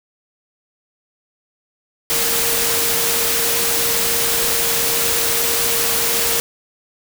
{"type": "tone in noise", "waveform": "sine", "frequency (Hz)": 464.8, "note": "A#4", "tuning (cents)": -5, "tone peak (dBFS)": -27, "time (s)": [2.1, 6.4], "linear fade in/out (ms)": 0, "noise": "white", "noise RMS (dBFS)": -18, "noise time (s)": [2.1, 6.4], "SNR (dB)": -12, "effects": []}